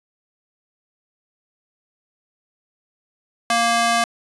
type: tone with high-pass filter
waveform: square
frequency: 233.1 Hz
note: A#3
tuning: in tune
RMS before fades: -18 dBFS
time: 3.5-4.04 s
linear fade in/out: 2 ms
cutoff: 740 Hz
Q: 1
effects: resampled to 24000 Hz